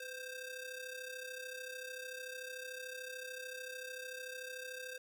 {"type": "ring-modulated tone", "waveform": "sawtooth", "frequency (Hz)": 1046.5, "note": "C6", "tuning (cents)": 0, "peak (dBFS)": -37, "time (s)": [0, 4.98], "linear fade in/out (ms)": 5, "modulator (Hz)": 540, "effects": ["13-bit"]}